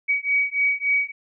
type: beating tone pair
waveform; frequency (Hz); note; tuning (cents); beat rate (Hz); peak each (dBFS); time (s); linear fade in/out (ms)
sine; 2262 / 2265.5; C#7 / C#7; +34 / +37; 3.5; -22; 0.08-1.12; 20
effects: none